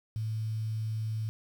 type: tone with quantisation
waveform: sine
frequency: 110 Hz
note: A2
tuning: in tune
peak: -30 dBFS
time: 0.16-1.29 s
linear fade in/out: 0 ms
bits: 9
effects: none